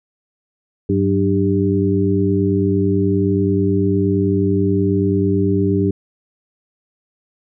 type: harmonic tone with a mistuned harmonic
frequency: 98.8 Hz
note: G2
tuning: 14 cents sharp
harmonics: 1 / 2 / 3 / 4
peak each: -19 / -19 / -19 / -19 dBFS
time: 0.89-5.91 s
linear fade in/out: 5 ms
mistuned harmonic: 2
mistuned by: -87 cents
effects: none